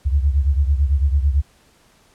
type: beating tone pair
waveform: sine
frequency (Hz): 68.5 / 77.5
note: C#2 / D#2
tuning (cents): -20 / -6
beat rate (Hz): 9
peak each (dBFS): -15 / -20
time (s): 0.05-1.42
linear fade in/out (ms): 20
effects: pink hiss -55 dBFS RMS until 2.14 s + low-pass 11000 Hz 12 dB/octave